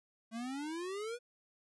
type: exponential sweep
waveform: square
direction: up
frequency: 220 to 494.7 Hz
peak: -39 dBFS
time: 0.31-1.19 s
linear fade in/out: 50 ms
effects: resampled to 24000 Hz